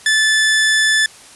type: tone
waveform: sawtooth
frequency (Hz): 1745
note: A6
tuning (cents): -15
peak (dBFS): -8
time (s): 0.06-1.06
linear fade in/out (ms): 2
effects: white hiss -41 dBFS RMS until 1.35 s + resampled to 24000 Hz